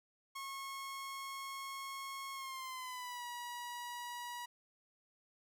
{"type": "tone with pitch glide", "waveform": "sawtooth", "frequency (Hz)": [1090, 965.5], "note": ["C#6", "B5"], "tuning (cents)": [-29, -39], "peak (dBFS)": -39, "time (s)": [0.35, 4.46], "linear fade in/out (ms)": 10, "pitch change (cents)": -210, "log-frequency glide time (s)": [2.33, 3.25], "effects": []}